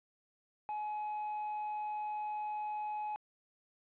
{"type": "tone", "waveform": "triangle", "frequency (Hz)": 845, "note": "G#5", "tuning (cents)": 30, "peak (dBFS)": -34, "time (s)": [0.69, 3.16], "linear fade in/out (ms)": 0, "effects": ["resampled to 8000 Hz", "11-bit"]}